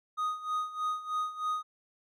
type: tone with tremolo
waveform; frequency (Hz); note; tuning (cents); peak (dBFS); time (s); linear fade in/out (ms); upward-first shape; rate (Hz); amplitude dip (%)
triangle; 1244.5; D#6; 0; -26; 0.17-1.63; 20; sine; 3.2; 80
effects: none